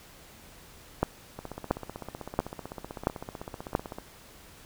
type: two click trains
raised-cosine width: 1 ms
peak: -9 / -23 dBFS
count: 5 / 42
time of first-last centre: 1.03-3.751 / 1.39-3.985 s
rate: 1.47 / 15.8 Hz
effects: pink hiss -52 dBFS RMS until 4.65 s